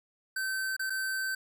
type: tone with dropouts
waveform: square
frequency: 1543 Hz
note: G6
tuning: 28 cents flat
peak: -31 dBFS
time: 0.36-1.35 s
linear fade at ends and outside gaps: 5 ms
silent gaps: 0.766-0.794 / 0.898-0.902 s
effects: none